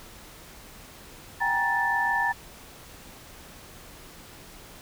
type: tone cluster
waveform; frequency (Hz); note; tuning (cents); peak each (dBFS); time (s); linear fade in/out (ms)
sine; 776 / 822 / 943 / 1761; G5 / G#5 / A#5 / A6; -18 / -18 / +20 / +1; -32 / -32 / -27 / -25; 1.4-2.33; 20
effects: pink hiss -47 dBFS RMS until 4.81 s